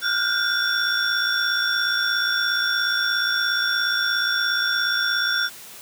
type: tone cluster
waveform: sine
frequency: 1408 / 1465 / 1573 / 3493 / 5550 Hz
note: F6 / F#6 / G6 / A7 / F8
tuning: +14 / -18 / +6 / -13 / -12 cents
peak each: -26 dBFS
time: 0.01-5.5 s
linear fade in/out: 50 ms
effects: white hiss -41 dBFS RMS until 5.81 s + high-pass 100 Hz 12 dB/octave